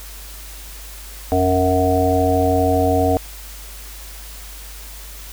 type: harmonic tone with a mistuned harmonic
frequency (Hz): 92.5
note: F#2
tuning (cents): 0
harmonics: 1 / 3 / 5 / 7 / 8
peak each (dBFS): -20 / -20 / -20 / -20 / -20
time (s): 1.32-3.17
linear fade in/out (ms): 0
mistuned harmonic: 1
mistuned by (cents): -88
effects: added 50 Hz sine -35 dBFS peak until 5.32 s + white hiss -38 dBFS RMS until 5.32 s